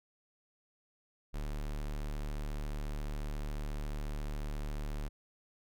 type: tone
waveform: square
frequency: 37.08 Hz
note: D1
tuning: 17 cents sharp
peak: -36 dBFS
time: 1.33-5.09 s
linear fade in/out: 20 ms
effects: none